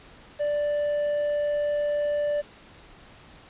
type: tone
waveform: triangle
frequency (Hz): 587.3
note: D5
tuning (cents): 0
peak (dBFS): -21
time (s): 0.39-2.42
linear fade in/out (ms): 20
effects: pink hiss -50 dBFS RMS until 3.49 s + resampled to 8000 Hz